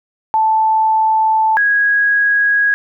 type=tone pair in turn; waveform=sine; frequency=878 / 1653.6 Hz; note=A5 / G#6; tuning=-4 / -8 cents; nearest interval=major seventh; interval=1096 cents; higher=second; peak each=-10 dBFS; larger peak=neither; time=0.34-1.57 / 1.57-2.74 s; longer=first; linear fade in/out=0 ms; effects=none